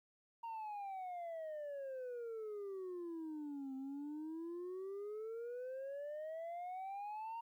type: exponential two-way sweep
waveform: sine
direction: down then up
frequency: 932.3 to 262.9 to 932.3 Hz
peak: -40 dBFS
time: 0.43-7.41 s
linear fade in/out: 10 ms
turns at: 3.75 s
effects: tanh soft clip ceiling -42 dBFS + 13-bit

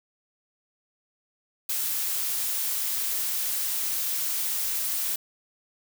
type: noise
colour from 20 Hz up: blue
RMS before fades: -28 dBFS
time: 1.69-5.16 s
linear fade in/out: 5 ms
effects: none

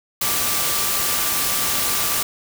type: tone in noise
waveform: sine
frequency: 1174.7 Hz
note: D6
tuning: in tune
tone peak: -32 dBFS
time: 0.21-2.23 s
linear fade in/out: 5 ms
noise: white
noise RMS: -21 dBFS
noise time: 0.21-2.23 s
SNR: -14 dB
effects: none

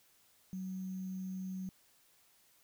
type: tone with sample-and-hold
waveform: sine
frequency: 187.5 Hz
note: F#3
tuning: 23 cents sharp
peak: -38 dBFS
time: 0.53-1.69 s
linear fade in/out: 0 ms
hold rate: 6300 Hz
effects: white hiss -68 dBFS RMS until 2.63 s

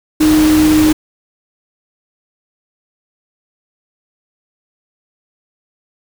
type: tone in noise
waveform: sine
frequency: 308.7 Hz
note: D#4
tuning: 14 cents flat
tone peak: -7 dBFS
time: 0.2-0.93 s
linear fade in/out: 10 ms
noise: pink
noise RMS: -19 dBFS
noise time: 0.2-0.93 s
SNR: +9 dB
effects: none

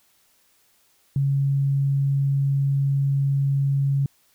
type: tone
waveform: sine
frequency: 138.59 Hz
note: C#3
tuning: in tune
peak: -18 dBFS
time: 1.16-4.06 s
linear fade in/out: 2 ms
effects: white hiss -62 dBFS RMS until 4.34 s

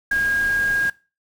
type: tone in noise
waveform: sine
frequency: 1628 Hz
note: G#6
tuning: 35 cents flat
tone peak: -17 dBFS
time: 0.11-0.9 s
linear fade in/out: 5 ms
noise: pink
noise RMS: -35 dBFS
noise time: 0.11-0.9 s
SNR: +15 dB
effects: noise-tail reverb RT60 0.3 s tail -20 dB re dry

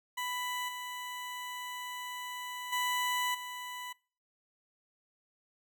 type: tone with level steps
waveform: 20% pulse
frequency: 992 Hz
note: B5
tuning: 7 cents sharp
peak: -29 / -34 / -25 / -35 dBFS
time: 0.17-3.93 s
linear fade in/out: 10 ms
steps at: 0.68 / 2.72 / 3.34 s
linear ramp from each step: 10 ms
effects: noise-tail reverb RT60 0.4 s tail -24 dB re dry

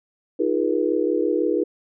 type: chord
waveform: sine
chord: F half-diminished seventh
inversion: third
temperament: equal with one note detuned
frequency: 311.1 / 349.2 / 415.3 / 481.2 Hz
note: Eb4 / F4 / Ab4 / Cb5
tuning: 0 / 0 / 0 / -45 cents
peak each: -24 dBFS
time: 0.39-1.64 s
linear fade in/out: 10 ms
effects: none

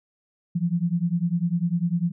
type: beating tone pair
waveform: sine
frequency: 167.3 / 177.3 Hz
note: E3 / F3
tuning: +26 / +26 cents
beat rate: 10 Hz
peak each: -24 dBFS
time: 0.55-2.12 s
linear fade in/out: 10 ms
effects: none

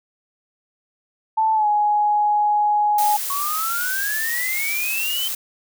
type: tone with pitch glide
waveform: sine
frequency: 880 to 835.4 Hz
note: A5 to G#5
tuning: 0 to +10 cents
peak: -15 dBFS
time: 1.37-3.17 s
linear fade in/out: 10 ms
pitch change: -90 cents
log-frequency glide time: 1.54-1.67 s
type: noise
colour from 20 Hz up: blue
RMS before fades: -26 dBFS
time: 2.98-5.35 s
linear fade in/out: 5 ms
type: exponential sweep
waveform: sine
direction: up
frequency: 1100 to 3108 Hz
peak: -23 dBFS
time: 3.3-5.28 s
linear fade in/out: 2 ms
effects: none

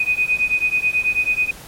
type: beating tone pair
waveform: sine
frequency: 2489 / 2498.2 Hz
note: D#7 / D#7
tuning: 0 / +6 cents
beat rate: 9.2 Hz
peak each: -19 dBFS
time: 0-1.51 s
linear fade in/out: 5 ms
effects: pink hiss -39 dBFS RMS until 1.67 s + MP3 64 kbps

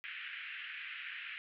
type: band-pass noise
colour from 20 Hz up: white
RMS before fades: -45 dBFS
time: 0.04-1.38 s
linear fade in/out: 0 ms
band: 1500 to 2900 Hz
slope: 48 dB/octave
effects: none

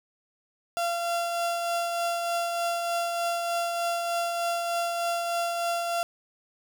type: tone with tremolo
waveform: 35% pulse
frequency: 686 Hz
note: F5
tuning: 31 cents flat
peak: -23 dBFS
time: 0.77-6.03 s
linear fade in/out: 0 ms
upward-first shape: triangle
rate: 3.3 Hz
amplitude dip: 35%
effects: none

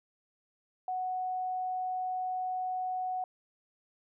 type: tone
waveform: sine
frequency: 740 Hz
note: F#5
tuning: in tune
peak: -31 dBFS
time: 0.88-3.24 s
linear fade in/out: 2 ms
effects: none

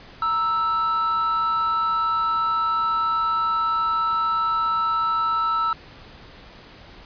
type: tone pair together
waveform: triangle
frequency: 932.3 / 1318.5 Hz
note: A#5 / E6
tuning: 0 / 0 cents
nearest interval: tritone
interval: 600 cents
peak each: -27 / -18 dBFS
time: 0.22-5.73 s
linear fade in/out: 2 ms
effects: pink hiss -45 dBFS RMS until 7.05 s + resampled to 11025 Hz

